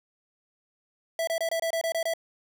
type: tone bursts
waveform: square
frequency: 659.3 Hz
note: E5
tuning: in tune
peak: -26 dBFS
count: 9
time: 1.19-2.137 s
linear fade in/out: 2 ms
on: 83 ms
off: 25 ms
effects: 11-bit